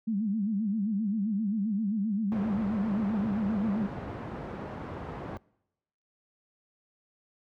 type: tone with vibrato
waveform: sine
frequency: 209.3 Hz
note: G#3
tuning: 14 cents sharp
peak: -26 dBFS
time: 0.07-3.87 s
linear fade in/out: 10 ms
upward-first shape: sine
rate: 7.6 Hz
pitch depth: 140 cents each way
type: low-pass noise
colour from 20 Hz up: pink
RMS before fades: -37 dBFS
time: 2.32-5.37 s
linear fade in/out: 0 ms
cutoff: 1100 Hz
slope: 12 dB/octave
effects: noise-tail reverb RT60 0.9 s tail -25 dB re dry + high-pass 80 Hz 12 dB/octave